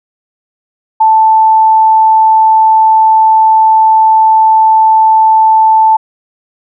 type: tone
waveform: sine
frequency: 880 Hz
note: A5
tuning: in tune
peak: -3 dBFS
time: 1-5.97 s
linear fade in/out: 10 ms
effects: none